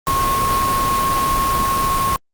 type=tone in noise; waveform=sine; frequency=1084 Hz; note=C#6; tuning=39 cents flat; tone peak=-16 dBFS; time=0.07-2.16 s; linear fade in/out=0 ms; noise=pink; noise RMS=-22 dBFS; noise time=0.07-2.16 s; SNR=+3 dB; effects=Opus 32 kbps